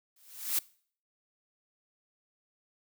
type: noise with exponential growth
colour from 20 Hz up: blue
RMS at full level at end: -26 dBFS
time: 0.16-0.59 s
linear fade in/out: 5 ms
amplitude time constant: 93 ms
effects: noise-tail reverb RT60 0.5 s tail -22 dB re dry